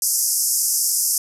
white band-pass noise, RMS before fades -20 dBFS, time 0.02-1.18 s, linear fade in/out 2 ms, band 5000 to 13000 Hz, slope 96 dB/octave, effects none

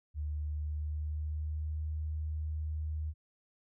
sine tone with pitch glide, 74.9 to 77.23 Hz, D2 to D#2, +35 to -12 cents, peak -33 dBFS, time 0.14-3.14 s, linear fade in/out 50 ms, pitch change +53 cents, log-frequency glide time 0.33-1.86 s, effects none

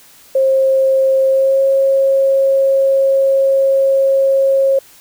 sine tone with pitch glide, 533 to 541.7 Hz, C5 to C#5, +32 to -40 cents, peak -9 dBFS, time 0.35-4.79 s, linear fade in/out 5 ms, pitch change +28 cents, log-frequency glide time 1.28-1.63 s, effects white hiss -44 dBFS RMS until 5 s

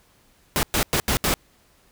pink noise bursts at uneven times, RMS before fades -21 dBFS, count 5, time 0.56-0.63 / 0.74-0.83 / 0.93-1 / 1.08-1.17 / 1.24-1.34 s, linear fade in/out 0 ms, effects pink hiss -59 dBFS RMS until 1.91 s

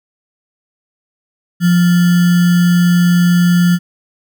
sine tone with sample-and-hold, 175.5 Hz, F3, 9 cents sharp, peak -7 dBFS, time 1.6-3.79 s, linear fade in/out 50 ms, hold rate 1575 Hz, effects none

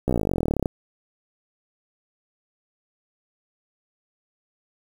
slowing click train, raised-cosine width 2 ms, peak -9 dBFS, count 27, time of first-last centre 0.08-0.658 s, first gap 15 ms, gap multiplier 1.03, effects 7-bit

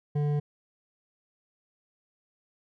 sine tone with hard clipping, 146.83 Hz, D3, in tune, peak -26 dBFS, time 0.15-0.4 s, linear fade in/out 10 ms, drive 9 dB, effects none

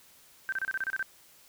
sine tone bursts, 1558 Hz, G6, 11 cents flat, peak -28 dBFS, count 9, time 0.49-1.027 s, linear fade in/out 0 ms, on 33 ms, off 30 ms, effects white hiss -58 dBFS RMS until 1.48 s

